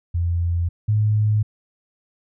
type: tone pair in turn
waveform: sine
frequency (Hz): 85.8 / 106.59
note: F2 / G#2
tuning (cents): -30 / +45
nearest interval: major third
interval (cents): 375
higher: second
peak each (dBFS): -18 / -15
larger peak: second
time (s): 0.14-0.69 / 0.88-1.43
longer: neither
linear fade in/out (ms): 10
effects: none